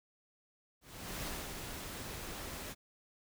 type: noise with ADSR envelope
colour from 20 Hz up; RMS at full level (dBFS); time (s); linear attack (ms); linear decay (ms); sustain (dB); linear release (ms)
pink; -40; 0.81-2.75; 420; 260; -4; 37
effects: none